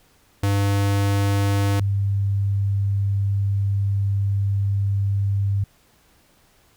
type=tone pair in turn; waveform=square / sine; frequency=100 / 99.45 Hz; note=G2 / G2; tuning=+35 / +25 cents; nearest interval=unison; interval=10 cents; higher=first; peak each=-18 dBFS; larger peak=neither; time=0.43-1.8 / 1.8-5.64 s; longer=second; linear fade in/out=5 ms; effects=pink hiss -58 dBFS RMS until 6.76 s